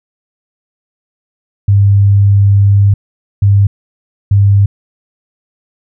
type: tone bursts at uneven times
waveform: sine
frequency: 100.1 Hz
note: G2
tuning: 37 cents sharp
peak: -4 dBFS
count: 3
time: 1.68-2.94 / 3.42-3.67 / 4.31-4.66 s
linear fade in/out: 5 ms
effects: none